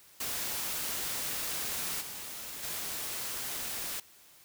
white noise with level steps, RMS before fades -35 / -42 / -37 dBFS, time 0.2-4 s, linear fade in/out 5 ms, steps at 2 / 2.62 s, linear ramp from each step 20 ms, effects white hiss -58 dBFS RMS until 4.44 s

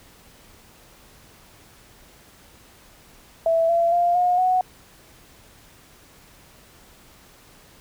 sine tone with pitch steps, 659.3 / 678.2 / 697.7 / 717.7 / 738.3 Hz, E5 / E5 / F5 / F5 / F#5, 0 / +49 / -2 / +47 / -4 cents, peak -16 dBFS, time 3.46-4.61 s, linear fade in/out 2 ms, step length 230 ms, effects pink hiss -51 dBFS RMS until 7.8 s

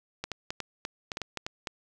clicks, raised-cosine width 0.2 ms, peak -16 dBFS, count 11, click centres 0.24 / 0.317 / 0.505 / 0.603 / 0.851 / 1.118 / 1.171 / 1.217 / 1.373 / 1.465 / 1.672 s, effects none

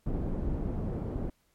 pink low-pass noise, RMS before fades -32 dBFS, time 0.06-1.3 s, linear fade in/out 5 ms, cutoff 400 Hz, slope 12 dB/octave, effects pink hiss -71 dBFS RMS until 1.54 s + MP3 64 kbps

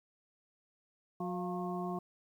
harmonic tone with a mistuned harmonic, 180.7 Hz, F#3, 41 cents flat, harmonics 1 / 2 / 4 / 5 / 6, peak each -38 / -40 / -41 / -50 / -44 dBFS, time 1.2-1.99 s, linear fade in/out 5 ms, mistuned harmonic 4, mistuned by -55 cents, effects 11-bit

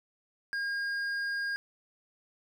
sine tone with hard clipping, 1620 Hz, G#6, 43 cents flat, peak -32 dBFS, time 0.53-1.56 s, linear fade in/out 0 ms, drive 7 dB, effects none

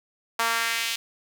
sawtooth tone with high-pass filter sweep, 229.4 Hz, A#3, 28 cents flat, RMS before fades -26 dBFS, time 0.39-0.96 s, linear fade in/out 5 ms, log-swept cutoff 1000 to 3100 Hz, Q 1.5, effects 8-bit

